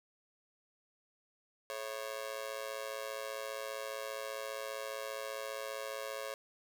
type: tone with amplitude modulation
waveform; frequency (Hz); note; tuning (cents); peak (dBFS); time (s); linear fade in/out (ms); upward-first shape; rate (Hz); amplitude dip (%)
sawtooth; 547; C#5; -23; -31; 1.7-6.34; 0; sine; 115; 100
effects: 10-bit